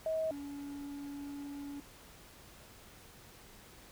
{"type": "tone pair in turn", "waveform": ["sine", "triangle"], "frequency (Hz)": [638, 284.2], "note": ["D#5", "C#4"], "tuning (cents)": [43, 43], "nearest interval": "octave + major second", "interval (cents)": 1400, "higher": "first", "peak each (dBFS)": [-31, -39], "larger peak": "first", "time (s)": [[0.06, 0.31], [0.31, 1.8]], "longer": "second", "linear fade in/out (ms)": 2, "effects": ["pink hiss -56 dBFS RMS until 3.91 s"]}